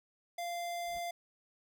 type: tone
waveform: square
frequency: 693 Hz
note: F5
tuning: 14 cents flat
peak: -37 dBFS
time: 0.38-1.11 s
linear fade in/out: 5 ms
type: noise with exponential growth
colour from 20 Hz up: brown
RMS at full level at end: -49 dBFS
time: 0.77-0.99 s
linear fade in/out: 5 ms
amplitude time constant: 46 ms
effects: none